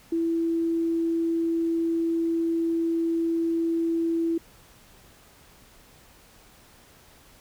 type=tone; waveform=sine; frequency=331.7 Hz; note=E4; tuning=11 cents sharp; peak=-22 dBFS; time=0.12-4.38 s; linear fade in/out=5 ms; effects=pink hiss -54 dBFS RMS until 7.4 s